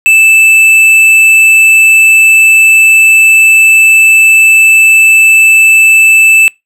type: tone with tanh clipping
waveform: sine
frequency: 2637 Hz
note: E7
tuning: in tune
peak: -3 dBFS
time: 0.06-6.48 s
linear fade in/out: 0 ms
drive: 10 dB
effects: noise-tail reverb RT60 0.2 s tail -25 dB re dry